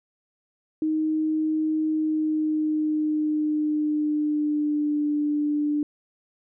sine tone with pitch glide, 312.1 to 295.9 Hz, D#4 to D4, +5 to +13 cents, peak -21 dBFS, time 0.82-5.83 s, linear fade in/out 2 ms, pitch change -92 cents, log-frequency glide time 1.88-5.08 s, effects none

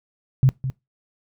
sine tone with echo, 131.7 Hz, C3, 12 cents sharp, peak -11 dBFS, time 0.43-0.49 s, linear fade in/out 0 ms, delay 210 ms, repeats 1, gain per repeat -11 dB, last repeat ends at 0.7 s, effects noise-tail reverb RT60 0.2 s tail -22 dB re dry

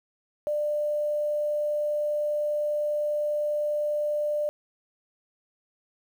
sine tone with quantisation, 595 Hz, D5, 22 cents sharp, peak -24 dBFS, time 0.47-4.49 s, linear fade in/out 0 ms, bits 9, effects none

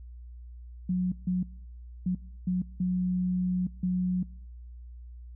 sine tone bursts at uneven times, 182 Hz, F#3, 28 cents flat, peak -24 dBFS, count 6, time 0.89-1.12 / 1.27-1.43 / 2.06-2.15 / 2.47-2.62 / 2.8-3.67 / 3.83-4.23 s, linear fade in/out 5 ms, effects noise-tail reverb RT60 0.9 s tail -24 dB re dry + added 60 Hz sine -42 dBFS peak until 5.35 s

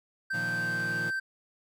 triangle tone, 1558 Hz, G6, 11 cents flat, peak -27 dBFS, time 0.3-1.2 s, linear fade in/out 10 ms
sawtooth chord, Bb suspended fourth, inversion none, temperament equal, 116.54 / 155.56 / 174.61 Hz, Bb2 / Eb3 / F3, 0 / 0 / 0 cents, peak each -36 / -37 / -35 dBFS, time 0.33-1.11 s, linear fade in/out 20 ms
effects none

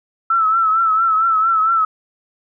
sine tone with vibrato, 1318.5 Hz, E6, in tune, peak -12 dBFS, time 0.3-1.85 s, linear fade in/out 5 ms, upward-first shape triangle, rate 4.4 Hz, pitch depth 68 cents each way, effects none

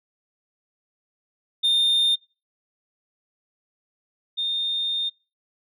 sine tone pair in turn, 3632 / 3645 Hz, A#7 / A#7, -46 / -40 cents, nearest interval unison, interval 6 cents, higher second, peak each -14 / -22 dBFS, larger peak first, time 1.63-2.16 / 4.37-5.1 s, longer second, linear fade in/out 20 ms, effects noise-tail reverb RT60 0.3 s tail -23 dB re dry + tanh soft clip ceiling -16 dBFS

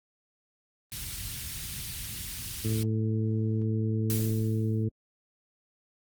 pink band-stop noise, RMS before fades -35 dBFS, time 0.92-2.83 s, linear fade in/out 0 ms, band 110 to 3100 Hz, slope 12 dB/octave
harmonic tone, 110 Hz, A2, in tune, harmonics 1 / 2 / 3 / 4, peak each -26 / -32 / -36 / -38 dBFS, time 2.64-4.89 s, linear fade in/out 10 ms
blue noise with exponential decay, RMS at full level -31 dBFS, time 4.1-4.84 s, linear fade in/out 0 ms, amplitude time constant 160 ms
effects high-pass 60 Hz 12 dB/octave + Opus 24 kbps

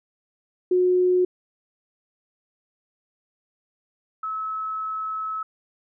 sine tone pair in turn, 363.4 / 1295 Hz, F#4 / E6, -31 / -31 cents, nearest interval octave + minor seventh, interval 2200 cents, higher second, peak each -16 / -26 dBFS, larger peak first, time 0.71-1.25 / 4.23-5.43 s, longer second, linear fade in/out 5 ms, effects none

